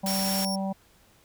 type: harmonic tone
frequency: 193.4 Hz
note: G3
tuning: 23 cents flat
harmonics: 1 / 3 / 4 / 5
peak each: -28 / -35 / -35 / -42 dBFS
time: 0.03-0.73 s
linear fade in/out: 10 ms
type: noise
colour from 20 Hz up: white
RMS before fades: -32 dBFS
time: 0.06-0.45 s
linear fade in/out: 2 ms
type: tone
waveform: sawtooth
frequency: 5490 Hz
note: F8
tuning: 31 cents flat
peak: -28 dBFS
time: 0.07-0.56 s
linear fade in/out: 10 ms
effects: pink hiss -60 dBFS RMS until 1.24 s

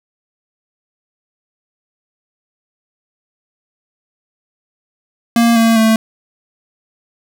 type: tone with pitch steps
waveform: square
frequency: 233.1 / 227.5 / 222.1 Hz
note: A#3 / A#3 / A3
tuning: 0 / -42 / +16 cents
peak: -9 dBFS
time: 5.36-5.96 s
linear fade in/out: 2 ms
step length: 200 ms
effects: none

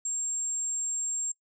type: tone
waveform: sine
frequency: 7459 Hz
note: A#8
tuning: in tune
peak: -28 dBFS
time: 0.05-1.32 s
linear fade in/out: 5 ms
effects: noise-tail reverb RT60 0.1 s tail -25 dB re dry

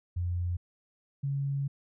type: tone pair in turn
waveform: sine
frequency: 88 / 139.21 Hz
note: F2 / C#3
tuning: +14 / +8 cents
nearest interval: minor sixth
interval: 794 cents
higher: second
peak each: -28 dBFS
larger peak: neither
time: 0.16-0.57 / 1.23-1.68 s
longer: second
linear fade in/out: 10 ms
effects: none

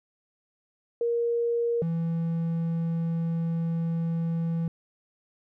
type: tone pair in turn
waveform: sine / triangle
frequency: 470 / 165.98 Hz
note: A#4 / E3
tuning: +14 / +12 cents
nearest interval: octave + tritone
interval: 1802 cents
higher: first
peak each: -23 dBFS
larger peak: neither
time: 1.01-1.82 / 1.82-4.68 s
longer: second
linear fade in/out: 2 ms
effects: none

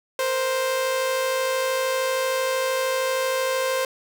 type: tone pair together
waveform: sawtooth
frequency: 470.3 / 523.3 Hz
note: A#4 / C5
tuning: +15 / 0 cents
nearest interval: major second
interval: 185 cents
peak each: -28 / -18 dBFS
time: 0.19-3.85 s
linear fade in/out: 2 ms
effects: none

